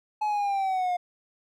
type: linear sweep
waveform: triangle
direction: down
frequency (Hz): 856 to 708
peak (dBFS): -22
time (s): 0.21-0.97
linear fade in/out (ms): 10
effects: none